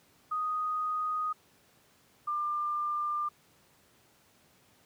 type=tone pair in turn; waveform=sine; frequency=1244 / 1195.3 Hz; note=D#6 / D6; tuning=-1 / +30 cents; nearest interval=minor second; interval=69 cents; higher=first; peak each=-29 / -29 dBFS; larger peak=neither; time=0.31-1.33 / 2.27-3.29 s; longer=neither; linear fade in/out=10 ms; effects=pink hiss -64 dBFS RMS until 4.85 s + high-pass 100 Hz 12 dB/octave